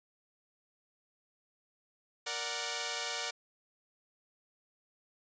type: chord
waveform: 5% pulse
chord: Bb augmented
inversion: none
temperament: equal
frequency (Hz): 466.2 / 587.3 / 740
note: Bb4 / D5 / F#5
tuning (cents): 0 / 0 / 0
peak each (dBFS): -28 / -28 / -27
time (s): 2.26-3.31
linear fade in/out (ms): 10
effects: resampled to 16000 Hz